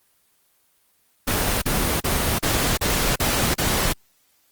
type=noise bursts; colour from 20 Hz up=pink; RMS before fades=-21 dBFS; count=7; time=1.27-3.93 s; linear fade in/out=10 ms; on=350 ms; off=35 ms; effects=white hiss -63 dBFS RMS until 4.51 s + Opus 24 kbps